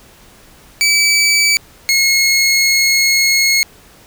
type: tone pair in turn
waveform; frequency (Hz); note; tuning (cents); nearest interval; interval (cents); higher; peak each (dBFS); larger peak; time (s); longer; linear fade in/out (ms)
20% pulse; 2300 / 2169; D7 / C#7; -37 / -38; minor second; 101; first; -5; neither; 0.81-1.57 / 1.89-3.63; second; 0
effects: pink hiss -44 dBFS RMS until 4.06 s